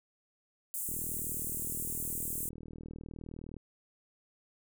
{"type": "high-pass noise", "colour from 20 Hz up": "pink", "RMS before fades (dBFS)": -37, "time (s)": [0.74, 2.49], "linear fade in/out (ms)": 0, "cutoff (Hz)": 7700, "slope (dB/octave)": 48}
{"type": "click train", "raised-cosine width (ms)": 3, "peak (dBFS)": -32, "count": 107, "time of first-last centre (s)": [0.89, 3.567], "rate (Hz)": 39.6}
{"effects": []}